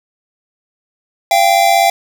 square tone pair together, 687.9 / 784 Hz, F5 / G5, -26 / 0 cents, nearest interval major second, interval 226 cents, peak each -12 dBFS, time 1.31-1.9 s, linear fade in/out 2 ms, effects none

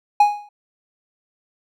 triangle tone with exponential decay, 828 Hz, G#5, 5 cents flat, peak -5 dBFS, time 0.2-0.49 s, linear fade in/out 5 ms, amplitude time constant 63 ms, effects none

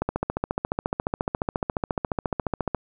click train, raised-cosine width 1 ms, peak -10 dBFS, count 40, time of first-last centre 0.02-2.747 s, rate 14.3 Hz, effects none

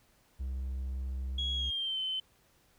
triangle tone, 65.3 Hz, C2, 3 cents flat, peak -31 dBFS, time 0.39-1.71 s, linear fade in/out 20 ms
sine tone with pitch glide, 3322 to 3064 Hz, G#7 to G7, 0 to -40 cents, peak -31 dBFS, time 1.38-2.2 s, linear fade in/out 5 ms, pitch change -140 cents, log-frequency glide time 1.55-2 s
effects tanh soft clip ceiling -24 dBFS + pink hiss -67 dBFS RMS until 2.78 s

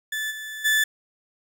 35% pulse tone with level steps, 1745 Hz, A6, 15 cents flat, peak -24 / -31 / -16 dBFS, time 0.12-0.84 s, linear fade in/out 5 ms, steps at 0.3 / 0.64 s, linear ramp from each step 20 ms, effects none

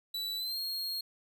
45% pulse tone with pitch glide, 3951 to 4259 Hz, B7 to C8, 0 to +30 cents, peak -33 dBFS, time 0.14-1.01 s, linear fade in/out 5 ms, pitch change +130 cents, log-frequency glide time 0.37-0.59 s, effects none

